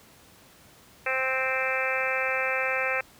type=harmonic tone; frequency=261.6 Hz; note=C4; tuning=in tune; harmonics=2 / 3 / 4 / 5 / 6 / 7 / 8 / 9 / 10; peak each=-31 / -36 / -39 / -34 / -33 / -33 / -34 / -31 / -33 dBFS; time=1.06-3.01 s; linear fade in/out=5 ms; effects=pink hiss -54 dBFS RMS until 3.19 s + high-pass 60 Hz 12 dB/octave